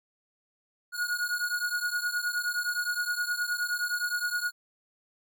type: beating tone pair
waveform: square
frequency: 1443 / 1452.6 Hz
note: F#6 / F#6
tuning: -44 / -32 cents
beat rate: 9.6 Hz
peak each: -31 / -33 dBFS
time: 0.92-4.52 s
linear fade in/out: 50 ms
effects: none